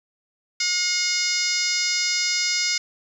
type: harmonic tone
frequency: 720 Hz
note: F#5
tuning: 47 cents flat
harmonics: 2 / 3 / 4 / 5 / 6 / 7 / 8 / 9 / 10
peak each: -35 / -26 / -35 / -33 / -31 / -24 / -30 / -32 / -34 dBFS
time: 0.6-2.78 s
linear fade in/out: 5 ms
effects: 9-bit